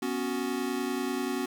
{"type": "chord", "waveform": "square", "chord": "B suspended second", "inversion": "none", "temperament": "equal", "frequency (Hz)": [246.9, 277.2, 370], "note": ["B3", "C#4", "F#4"], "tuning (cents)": [0, 0, 0], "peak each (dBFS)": -34, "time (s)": [0.02, 1.46], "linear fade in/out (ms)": 5, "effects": ["9-bit"]}